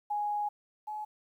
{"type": "tone pair in turn", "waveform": "sine", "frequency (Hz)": [830.6, 849.5], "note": ["G#5", "G#5"], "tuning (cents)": [0, 39], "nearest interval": "unison", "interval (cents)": 39, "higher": "second", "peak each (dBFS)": [-29, -35], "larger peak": "first", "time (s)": [[0.1, 0.49], [0.87, 1.05]], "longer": "first", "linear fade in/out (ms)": 10, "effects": ["11-bit"]}